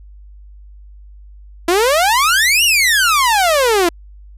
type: exponential two-way sweep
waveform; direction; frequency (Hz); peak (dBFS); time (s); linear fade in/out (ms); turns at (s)
sawtooth; up then down; 329.6 to 2953 to 329.6; -7; 1.68-3.89; 5; 2.64
effects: added 50 Hz sine -36 dBFS peak until 4.37 s + resampled to 32000 Hz